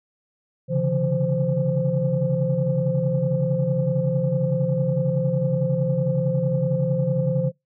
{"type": "tone cluster", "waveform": "sine", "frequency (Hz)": [134.3, 145.2, 169.9, 520], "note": ["C3", "D3", "F3", "C5"], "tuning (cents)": [46, -19, -47, -11], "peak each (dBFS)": -24, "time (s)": [0.68, 7.52], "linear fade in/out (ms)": 50, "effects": ["noise-tail reverb RT60 0.2 s tail -26 dB re dry", "tanh soft clip ceiling -10 dBFS"]}